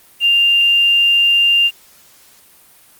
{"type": "tone with quantisation", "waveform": "sine", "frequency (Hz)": 2794, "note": "F7", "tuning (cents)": 0, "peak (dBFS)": -9, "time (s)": [0.2, 1.71], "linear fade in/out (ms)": 50, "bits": 6, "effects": ["white hiss -47 dBFS RMS until 2.99 s", "Opus 32 kbps"]}